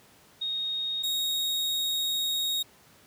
sine / 40% pulse tone pair in turn, 3729 / 3757 Hz, A#7 / A#7, 0 / +13 cents, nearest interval unison, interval 13 cents, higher second, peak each -28 / -25 dBFS, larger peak second, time 0.41-1.03 / 1.03-2.63 s, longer second, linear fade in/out 10 ms, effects pink hiss -57 dBFS RMS until 3.06 s + high-pass 100 Hz 12 dB/octave

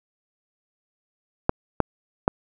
clicks, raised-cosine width 1 ms, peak -3 dBFS, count 3, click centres 1.494 / 1.803 / 2.279 s, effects none

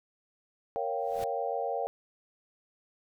sine chord, G half-diminished seventh, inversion first, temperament equal, 466.2 / 554.4 / 698.5 / 784 Hz, Bb4 / Db5 / F5 / G5, 0 / 0 / 0 / 0 cents, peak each -35 dBFS, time 0.76-1.87 s, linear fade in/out 0 ms
pink noise with exponential growth, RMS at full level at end -41 dBFS, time 0.96-1.24 s, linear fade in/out 1 ms, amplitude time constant 59 ms
effects none

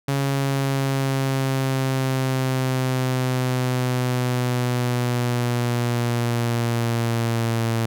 sawtooth exponential sweep, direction down, 138.59 to 114.2 Hz, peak -16 dBFS, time 0.08-7.86 s, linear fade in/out 5 ms, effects none

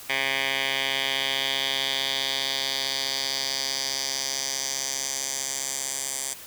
10% pulse tone with band-pass filter sweep, 135.3 Hz, C#3, 42 cents flat, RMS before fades -28 dBFS, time 0.09-6.34 s, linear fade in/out 10 ms, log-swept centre 2500 to 8100 Hz, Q 2.7, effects white hiss -43 dBFS RMS until 6.46 s

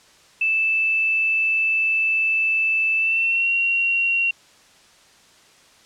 sine tone with pitch glide, 2637 to 2746 Hz, E7 to F7, 0 to -30 cents, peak -17 dBFS, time 0.41-4.31 s, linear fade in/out 5 ms, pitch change +70 cents, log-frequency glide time 2.97-3.5 s, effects white hiss -52 dBFS RMS until 5.85 s + low-pass 7000 Hz 12 dB/octave

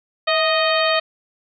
harmonic tone with a mistuned harmonic, 622.3 Hz, D#5, in tune, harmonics 1 / 2 / 3 / 4 / 5 / 6 / 7, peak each -19 / -22 / -24 / -25 / -26 / -27 / -27 dBFS, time 0.27-1 s, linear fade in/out 10 ms, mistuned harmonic 1, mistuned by +58 cents, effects none

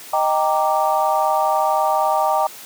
sine chord, Eb major seventh, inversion none, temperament equal with one note detuned, 622.3 / 784 / 928 / 1174.7 Hz, Eb5 / G5 / Bb5 / D6, 0 / 0 / -8 / 0 cents, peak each -21 / -19 / -21 / -23 dBFS, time 0.13-2.47 s, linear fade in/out 5 ms, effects white hiss -38 dBFS RMS until 2.65 s + high-pass 150 Hz 12 dB/octave

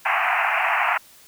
pink band-pass noise, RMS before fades -21 dBFS, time 0.05-0.98 s, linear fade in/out 10 ms, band 680 to 2700 Hz, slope 96 dB/octave, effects white hiss -50 dBFS RMS until 1.27 s

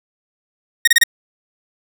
sawtooth tone bursts, 1864.7 Hz, A#6, in tune, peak -4 dBFS, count 4, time 0.85-1.037 s, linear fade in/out 5 ms, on 25 ms, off 29 ms, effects none

